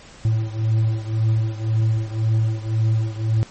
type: beating tone pair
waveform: triangle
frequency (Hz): 110 / 111.9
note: A2 / A2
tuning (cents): 0 / +30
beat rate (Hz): 1.9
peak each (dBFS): -17 / -20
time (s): 0.25-3.43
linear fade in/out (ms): 0
effects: pink hiss -44 dBFS RMS until 3.5 s + MP3 32 kbps